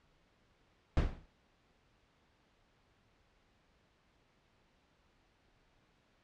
brown noise with exponential decay, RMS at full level -24 dBFS, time 0.97-1.26 s, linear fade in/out 1 ms, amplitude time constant 63 ms, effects pink hiss -71 dBFS RMS until 6.23 s + low-pass 4000 Hz 12 dB/octave

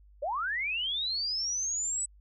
sine linear sweep, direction up, 518 to 8020 Hz, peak -29 dBFS, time 0.22-2.06 s, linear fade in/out 10 ms, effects added 50 Hz sine -54 dBFS peak until 2.2 s

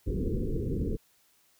pink low-pass noise, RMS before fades -30 dBFS, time 0.06-0.97 s, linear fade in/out 20 ms, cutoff 490 Hz, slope 96 dB/octave, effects white hiss -66 dBFS RMS until 1.59 s

